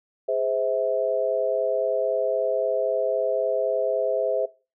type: chord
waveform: sine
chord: Ab augmented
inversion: none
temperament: just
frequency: 415.3 / 519.1 / 648.9 Hz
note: Ab4 / C5 / E5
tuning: 0 / -14 / -27 cents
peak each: -28 / -25 / -25 dBFS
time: 0.28-4.46 s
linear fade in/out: 10 ms
effects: noise-tail reverb RT60 0.3 s tail -19 dB re dry